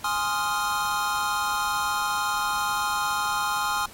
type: chord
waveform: square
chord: F minor seventh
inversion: first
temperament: equal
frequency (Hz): 830.6 / 1046.5 / 1244.5 / 1396.9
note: Ab5 / C6 / Eb6 / F6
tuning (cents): 0 / 0 / 0 / 0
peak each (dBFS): -30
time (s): 0.04-3.86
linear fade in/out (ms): 5
effects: pink hiss -45 dBFS RMS until 3.93 s + MP3 64 kbps